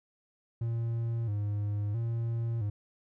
triangle tone with vibrato, 109.3 Hz, A2, 11 cents flat, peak -27 dBFS, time 0.61-2.7 s, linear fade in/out 5 ms, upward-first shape square, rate 0.75 Hz, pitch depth 100 cents each way, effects none

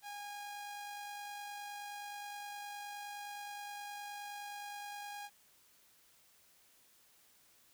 sawtooth tone with amplitude modulation, 819 Hz, G#5, 24 cents flat, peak -39 dBFS, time 0.02-5.3 s, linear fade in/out 50 ms, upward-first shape sine, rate 49.6 Hz, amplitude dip 25%, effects white hiss -67 dBFS RMS until 7.73 s

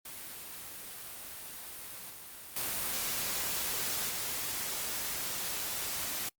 white noise with level steps, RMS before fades -44 / -47 / -34 / -36 dBFS, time 0.05-6.29 s, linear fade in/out 5 ms, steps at 2.1 / 2.56 / 4.09 s, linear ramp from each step 5 ms, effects noise-tail reverb RT60 0.1 s tail -25 dB re dry + Opus 32 kbps

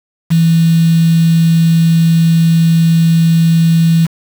sine tone with quantisation, 164.81 Hz, E3, in tune, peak -6 dBFS, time 0.3-4.07 s, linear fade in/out 20 ms, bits 4, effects none

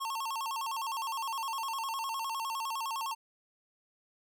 square tone with vibrato, 992 Hz, B5, 7 cents sharp, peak -34 dBFS, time 0-3.15 s, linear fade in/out 20 ms, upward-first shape square, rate 9.8 Hz, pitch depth 160 cents each way, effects none

